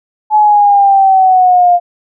sine exponential sweep, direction down, 858 to 698.5 Hz, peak -4 dBFS, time 0.3-1.8 s, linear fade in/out 50 ms, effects none

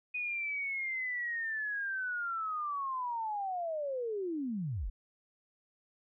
sine linear sweep, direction down, 2489 to 30.31 Hz, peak -33 dBFS, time 0.14-4.9 s, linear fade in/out 10 ms, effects none

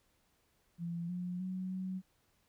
sine tone with pitch steps, 170.3 / 178.8 / 185.8 / 186.9 Hz, F3 / F3 / F#3 / F#3, -43 / +41 / +7 / +18 cents, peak -36 dBFS, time 0.78-2.02 s, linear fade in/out 50 ms, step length 310 ms, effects pink hiss -74 dBFS RMS until 2.48 s

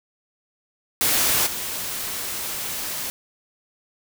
white noise with level steps, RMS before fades -20 / -29 dBFS, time 1.01-3.1 s, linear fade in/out 0 ms, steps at 1.46 s, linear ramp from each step 10 ms, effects none

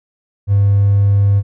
triangle tone with hard clipping, 100.3 Hz, G2, 40 cents sharp, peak -9 dBFS, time 0.47-1.43 s, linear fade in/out 50 ms, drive 4 dB, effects none

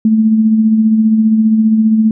sine tone with tremolo, 219.5 Hz, A3, 4 cents flat, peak -5 dBFS, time 0.05-2.11 s, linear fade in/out 2 ms, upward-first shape sine, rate 15 Hz, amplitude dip 40%, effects none

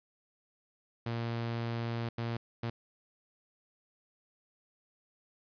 sawtooth tone bursts at uneven times, 116.54 Hz, A#2, in tune, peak -29 dBFS, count 3, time 1.06-2.09 / 2.18-2.37 / 2.63-2.7 s, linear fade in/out 5 ms, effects resampled to 11025 Hz + 11-bit

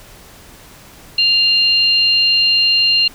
sine tone pair together, 2794 / 4186 Hz, F7 / C8, 0 / 0 cents, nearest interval perfect fifth, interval 700 cents, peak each -13 dBFS, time 1.18-3.08 s, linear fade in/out 5 ms, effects pink hiss -41 dBFS RMS until 3.14 s

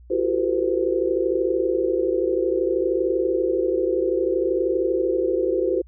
sine tone cluster, 341.9 / 374.5 / 395.1 / 455.7 / 509 Hz, F4 / F#4 / G4 / A#4 / C5, -37 / +21 / +14 / -39 / -48 cents, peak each -25 / -24 / -27 / -29 / -24 dBFS, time 0.1-5.82 s, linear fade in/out 10 ms, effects added 60 Hz sine -44 dBFS peak until 5.87 s

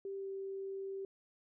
sine tone with pitch glide, 392 to 388.8 Hz, G4 to G4, 0 to -14 cents, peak -39 dBFS, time 0.05-1.05 s, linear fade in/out 2 ms, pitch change -14 cents, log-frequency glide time 0.16-0.28 s, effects none

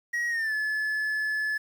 triangle tone with pitch glide, 1900 to 1722.3 Hz, A#6 to A6, +33 to -37 cents, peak -24 dBFS, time 0.13-1.58 s, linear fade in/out 10 ms, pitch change -170 cents, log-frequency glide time 0.28-0.54 s, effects 9-bit

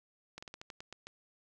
slowing click train, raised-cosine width 0.2 ms, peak -28 dBFS, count 9, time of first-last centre 0.38-1.07 s, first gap 45 ms, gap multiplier 1.18, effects 11-bit

